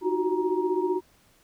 sine tone cluster, 312.5 / 362.9 / 378.4 / 940 Hz, D#4 / F#4 / F#4 / A#5, +8 / -34 / +39 / +14 cents, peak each -32 / -25 / -29 / -32 dBFS, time 0.01-1.01 s, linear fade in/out 50 ms, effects pink hiss -61 dBFS RMS until 1.43 s

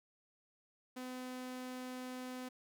sawtooth tone, 253.7 Hz, B3, 47 cents sharp, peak -39 dBFS, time 0.96-2.49 s, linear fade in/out 10 ms, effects none

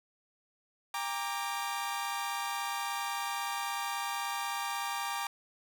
sawtooth chord, G minor, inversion none, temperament equal with one note detuned, 801.9 / 932.3 / 1174.7 Hz, G5 / Bb5 / D6, +39 / 0 / 0 cents, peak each -34 dBFS, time 0.94-5.27 s, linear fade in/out 2 ms, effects none

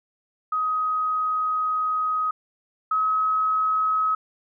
sine tone pair in turn, 1259 / 1277.3 Hz, D#6 / D#6, +20 / +45 cents, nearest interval unison, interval 25 cents, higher second, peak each -21 / -19 dBFS, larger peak second, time 0.52-2.31 / 2.91-4.15 s, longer first, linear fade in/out 5 ms, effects none

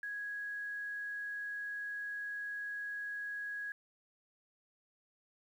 sine tone with quantisation, 1661.2 Hz, G#6, in tune, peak -38 dBFS, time 0.03-3.72 s, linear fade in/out 2 ms, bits 11, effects none

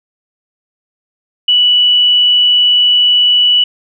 sine tone, 2954 Hz, F#7, 3 cents flat, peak -6 dBFS, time 1.48-3.64 s, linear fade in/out 5 ms, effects none

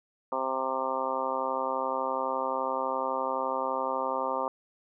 harmonic tone, 131.8 Hz, C3, 13 cents sharp, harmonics 2 / 3 / 4 / 5 / 6 / 7 / 8 / 9, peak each -41 / -40 / -33 / -38 / -37 / -33 / -36 / -35 dBFS, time 0.32-4.48 s, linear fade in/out 2 ms, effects none

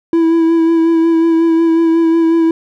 triangle tone with vibrato, 329.6 Hz, E4, in tune, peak -6 dBFS, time 0.13-2.51 s, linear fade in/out 2 ms, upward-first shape sine, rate 5.5 Hz, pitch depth 22 cents each way, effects none

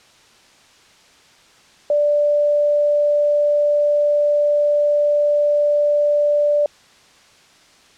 sine tone, 587.3 Hz, D5, in tune, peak -13 dBFS, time 1.9-6.66 s, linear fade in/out 2 ms, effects white hiss -50 dBFS RMS until 7.97 s + low-pass 6000 Hz 12 dB/octave

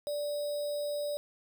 sine tone with sample-and-hold, 585 Hz, D5, 7 cents flat, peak -31 dBFS, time 0.07-1.17 s, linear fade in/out 0 ms, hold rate 4410 Hz, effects none

